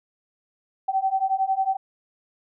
sine beating tone pair, 763 / 774 Hz, G5 / G5, -47 / -22 cents, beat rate 11 Hz, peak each -24 / -23 dBFS, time 0.88-1.77 s, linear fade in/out 10 ms, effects none

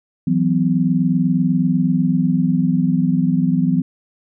sine chord, E suspended second, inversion none, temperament equal with one note detuned, 164.81 / 185 / 253 Hz, E3 / F#3 / B3, 0 / 0 / +42 cents, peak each -18 dBFS, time 0.27-3.82 s, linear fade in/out 5 ms, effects none

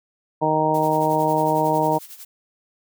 harmonic tone, 155.56 Hz, D#3, in tune, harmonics 1 / 2 / 3 / 4 / 5 / 6, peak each -27 / -25 / -25 / -23 / -25 / -21 dBFS, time 0.41-1.99 s, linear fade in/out 20 ms
blue noise with tremolo, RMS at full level -38 dBFS, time 0.74-2.25 s, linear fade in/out 5 ms, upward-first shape sine, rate 11 Hz, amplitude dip 70%
effects none

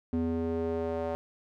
square tone with band-pass filter sweep, 82.4 Hz, E2, in tune, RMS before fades -31 dBFS, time 0.13-1.15 s, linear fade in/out 0 ms, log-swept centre 270 to 610 Hz, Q 2.4, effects none

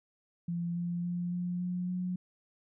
sine tone with pitch steps, 171.6 / 173.49 / 175.41 / 177.34 / 179.3 / 181.28 Hz, F3 / F3 / F3 / F3 / F3 / F#3, -30 / -11 / +8 / +27 / +46 / -35 cents, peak -31 dBFS, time 0.48-2.16 s, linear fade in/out 5 ms, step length 280 ms, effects none

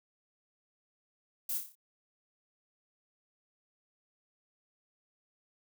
violet noise with echo, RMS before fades -35 dBFS, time 1.49-1.58 s, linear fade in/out 5 ms, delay 29 ms, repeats 6, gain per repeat -5 dB, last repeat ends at 1.754 s, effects none

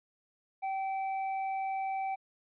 sine tone with hard clipping, 772 Hz, G5, 27 cents flat, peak -33 dBFS, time 0.62-2.16 s, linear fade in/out 20 ms, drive 6 dB, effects resampled to 8000 Hz

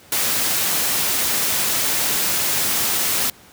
white noise, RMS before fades -20 dBFS, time 0.12-3.3 s, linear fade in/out 2 ms, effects pink hiss -47 dBFS RMS until 3.52 s + high-pass 80 Hz 12 dB/octave

